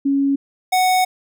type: tone pair in turn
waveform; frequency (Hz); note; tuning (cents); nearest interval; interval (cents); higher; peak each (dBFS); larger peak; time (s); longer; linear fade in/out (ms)
sine / square; 277.2 / 740.5; C#4 / F#5; 0 / +1; octave + perfect fourth; 1701; second; -14; neither; 0.05-0.36 / 0.72-1.05; second; 10
effects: none